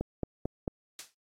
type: click train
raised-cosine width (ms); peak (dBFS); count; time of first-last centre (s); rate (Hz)
2; -18; 4; 0.01-0.678; 4.49
type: noise with exponential decay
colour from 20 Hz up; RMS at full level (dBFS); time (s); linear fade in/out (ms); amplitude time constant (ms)
blue; -32; 0.99-1.14; 1; 32
effects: low-pass 7000 Hz 12 dB/octave + AAC 48 kbps